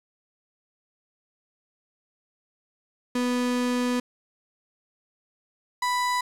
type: tone pair in turn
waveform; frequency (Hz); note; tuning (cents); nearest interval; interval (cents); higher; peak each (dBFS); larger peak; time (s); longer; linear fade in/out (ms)
35% pulse; 246.9 / 989.8; B3 / B5; 0 / +4; 2 octaves; 2404; second; -21; neither; 3.15-4 / 5.82-6.21; first; 5
effects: low-pass 10000 Hz 12 dB/octave + 8-bit